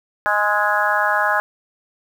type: harmonic tone with a mistuned harmonic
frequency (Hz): 207.7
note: G#3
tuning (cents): 0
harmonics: 3 / 4 / 5 / 6 / 7 / 8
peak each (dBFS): -24 / -22 / -23 / -24 / -22 / -21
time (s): 0.26-1.4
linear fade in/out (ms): 0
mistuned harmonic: 6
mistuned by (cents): +24
effects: 7-bit